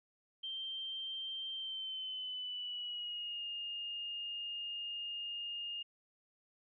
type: tone with pitch glide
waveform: sine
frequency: 3143 to 2833 Hz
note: G7 to F7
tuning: +4 to +24 cents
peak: -39 dBFS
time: 0.43-5.83 s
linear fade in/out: 10 ms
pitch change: -180 cents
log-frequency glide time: 1.54-3.45 s
effects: none